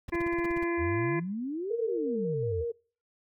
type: noise bursts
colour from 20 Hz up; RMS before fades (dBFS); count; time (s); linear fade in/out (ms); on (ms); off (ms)
brown; -38; 10; 0.08-0.641; 5; 21; 39
type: harmonic tone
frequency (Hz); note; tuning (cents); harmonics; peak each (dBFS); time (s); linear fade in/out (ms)
341.2; F4; -40; 1 / 2 / 3 / 5 / 6 / 7; -28 / -42 / -37 / -38 / -38 / -43; 0.12-1.2; 10
type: exponential two-way sweep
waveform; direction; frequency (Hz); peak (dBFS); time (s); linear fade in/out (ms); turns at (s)
sine; up then down; 75 to 493.9 to 75; -31; 0.77-2.65; 50; 1.8
type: tone with vibrato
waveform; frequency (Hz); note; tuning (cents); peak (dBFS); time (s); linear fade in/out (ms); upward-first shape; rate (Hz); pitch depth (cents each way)
sine; 459.9; A#4; -23; -29; 1.7-2.72; 10; square; 5.5; 37
effects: noise-tail reverb RT60 0.4 s tail -25 dB re dry